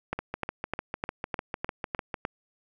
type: two click trains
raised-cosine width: 0.5 ms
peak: -16 / -14 dBFS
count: 14 / 8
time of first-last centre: 0.19-2.142 / 0.13-2.251 s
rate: 6.66 / 3.3 Hz
effects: none